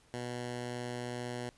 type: tone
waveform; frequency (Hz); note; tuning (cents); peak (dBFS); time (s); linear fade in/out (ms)
10% pulse; 122.3; B2; -16; -29; 0.14-1.49; 0
effects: pink hiss -65 dBFS RMS until 1.57 s + resampled to 24000 Hz